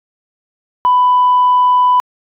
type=tone; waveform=sine; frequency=995 Hz; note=B5; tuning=13 cents sharp; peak=-6 dBFS; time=0.85-2 s; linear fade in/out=0 ms; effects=tanh soft clip ceiling -4 dBFS